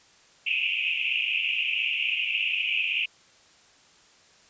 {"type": "band-pass noise", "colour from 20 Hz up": "pink", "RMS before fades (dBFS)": -27, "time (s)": [0.46, 3.06], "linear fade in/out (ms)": 10, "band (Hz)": [2400, 2900], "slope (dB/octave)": 96, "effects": ["white hiss -57 dBFS RMS until 4.49 s", "resampled to 16000 Hz"]}